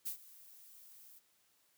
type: noise with ADSR envelope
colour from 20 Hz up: violet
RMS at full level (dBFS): -38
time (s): 0.05-1.2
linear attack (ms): 20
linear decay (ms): 96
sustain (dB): -20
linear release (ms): 25
effects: white hiss -73 dBFS RMS until 1.77 s + high-pass 80 Hz 12 dB/octave